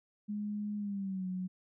sine tone with pitch glide, 208.1 to 184.33 Hz, G#3 to F#3, +4 to -6 cents, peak -34 dBFS, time 0.28-1.48 s, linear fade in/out 20 ms, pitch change -210 cents, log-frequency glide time 0.77-1.27 s, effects none

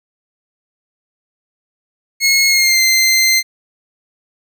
20% pulse tone with pitch glide, 2172 to 2080 Hz, C#7 to C7, -36 to -11 cents, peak -5 dBFS, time 2.2-3.43 s, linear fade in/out 50 ms, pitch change -75 cents, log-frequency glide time 2.48-2.81 s, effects none

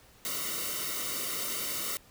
white noise with comb filter, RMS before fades -34 dBFS, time 0.25-1.97 s, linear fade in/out 0 ms, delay 1.2 ms, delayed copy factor -0.85, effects pink hiss -58 dBFS RMS until 2.1 s

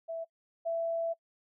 sine tone pair in turn, 659.3 / 665.4 Hz, E5 / E5, 0 / +16 cents, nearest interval unison, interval 16 cents, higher second, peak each -34 / -29 dBFS, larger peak second, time 0.08-0.25 / 0.65-1.14 s, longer second, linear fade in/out 20 ms, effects noise-tail reverb RT60 0.1 s tail -25 dB re dry

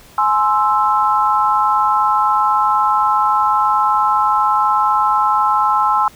sine chord, Ab augmented, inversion none, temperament equal with one note detuned, 842.7 / 1046.5 / 1318.5 Hz, Ab5 / C6 / E6, +25 / 0 / 0 cents, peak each -16 dBFS, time 0.18-6.08 s, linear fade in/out 2 ms, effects pink hiss -44 dBFS RMS until 6.15 s

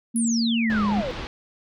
sine tone with pitch glide, 230.7 to 206.7 Hz, A#3 to G#3, -18 to -8 cents, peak -20 dBFS, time 0.14-1.02 s, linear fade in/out 20 ms, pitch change -190 cents, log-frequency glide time 0.62-0.84 s
sine exponential sweep, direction down, 10548 to 476.7 Hz, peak -26 dBFS, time 0.16-1.11 s, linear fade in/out 0 ms
pink low-pass noise, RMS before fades -33 dBFS, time 0.7-1.27 s, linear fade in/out 0 ms, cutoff 4300 Hz, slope 24 dB/octave
effects none

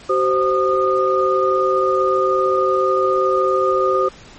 sine tone cluster, 379.4 / 522 / 1225 Hz, F#4 / C5 / D#6, +43 / -4 / -27 cents, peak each -18 dBFS, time 0.09-4.09 s, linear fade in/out 10 ms, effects pink hiss -42 dBFS RMS until 4.38 s + MP3 32 kbps

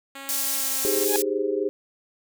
5% pulse tone with pitch glide, 274.3 to 268.7 Hz, C#4 to C4, -18 to +46 cents, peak -25 dBFS, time 0.15-1.05 s, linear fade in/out 5 ms, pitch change -36 cents, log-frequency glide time 0.39-0.82 s
pink high-pass noise, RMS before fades -26 dBFS, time 0.29-1.22 s, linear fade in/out 0 ms, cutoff 6700 Hz, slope 12 dB/octave
sine chord, Ab major seventh, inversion second, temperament equal, 311.1 / 392 / 415.3 / 523.3 Hz, Eb4 / G4 / Ab4 / C5, 0 / 0 / 0 / 0 cents, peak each -31 / -26 / -26 / -31 dBFS, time 0.85-1.69 s, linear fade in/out 0 ms
sawtooth tone with exponential growth, 830.6 Hz, G#5, in tune, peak -18 dBFS, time 1.02-1.16 s, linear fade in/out 1 ms, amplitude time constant 30 ms
effects none

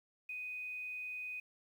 sine tone with quantisation, 2495 Hz, D#7, 4 cents sharp, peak -40 dBFS, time 0.29-1.4 s, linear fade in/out 5 ms, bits 11, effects none

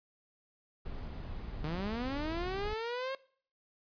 brown noise, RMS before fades -41 dBFS, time 0.85-2.74 s, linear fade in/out 10 ms
sawtooth linear sweep, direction up, 146.83 to 543 Hz, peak -31 dBFS, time 1.64-3.15 s, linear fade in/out 2 ms
effects noise-tail reverb RT60 0.5 s tail -21 dB re dry + resampled to 11025 Hz

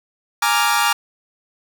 sawtooth chord, Bb dominant seventh, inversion third, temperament equal, 830.6 / 932.3 / 1174.7 / 1396.9 Hz, Ab5 / Bb5 / D6 / F6, 0 / 0 / 0 / 0 cents, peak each -17 dBFS, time 0.42-0.93 s, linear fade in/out 5 ms, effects none

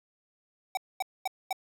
square tone bursts, 761 Hz, F#5, 48 cents sharp, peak -28 dBFS, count 4, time 0.75-1.528 s, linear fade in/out 2 ms, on 22 ms, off 230 ms, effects none

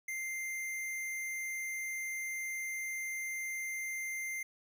square tone, 2093 Hz, C7, in tune, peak -37 dBFS, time 0.08-4.43 s, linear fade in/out 5 ms, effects none

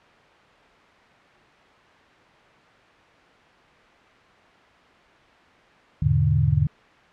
sine chord, E dominant seventh, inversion none, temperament equal, 82.41 / 103.83 / 123.47 / 146.83 Hz, E2 / G#2 / B2 / D3, 0 / 0 / 0 / 0 cents, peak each -24 / -23 / -24 / -20 dBFS, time 6.02-6.67 s, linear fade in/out 5 ms, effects white hiss -52 dBFS RMS until 7.12 s + low-pass 2000 Hz 12 dB/octave

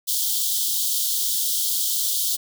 white high-pass noise, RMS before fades -23 dBFS, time 0.07-2.37 s, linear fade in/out 20 ms, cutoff 3100 Hz, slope 96 dB/octave, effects none

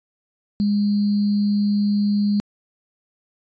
sine tone with sample-and-hold, 205.2 Hz, G#3, 21 cents flat, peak -16 dBFS, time 0.6-2.4 s, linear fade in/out 0 ms, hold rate 4410 Hz, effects resampled to 16000 Hz

